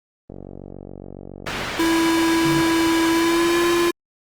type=click train; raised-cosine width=2 ms; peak=-22 dBFS; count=66; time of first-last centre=0.3-1.677 s; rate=47.2 Hz
type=low-pass noise; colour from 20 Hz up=white; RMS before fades=-28 dBFS; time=1.46-3.9 s; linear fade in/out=10 ms; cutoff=2500 Hz; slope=12 dB/octave
type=tone with pitch glide; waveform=square; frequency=329.6 to 344.2 Hz; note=E4 to F4; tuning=0 to -25 cents; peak=-17 dBFS; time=1.79-3.91 s; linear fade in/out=5 ms; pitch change=+75 cents; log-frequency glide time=3.1-3.61 s
type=tone; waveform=sine; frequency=147.4 Hz; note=D3; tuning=7 cents sharp; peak=-24 dBFS; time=2.45-2.61 s; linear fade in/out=2 ms
effects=Opus 24 kbps